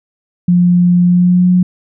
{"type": "tone with pitch glide", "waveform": "sine", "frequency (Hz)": [176.8, 180.72], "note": ["F3", "F#3"], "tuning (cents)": [22, -40], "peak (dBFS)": -6, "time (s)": [0.48, 1.63], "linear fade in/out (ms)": 5, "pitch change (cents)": 38, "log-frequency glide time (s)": [1.05, 1.51], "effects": []}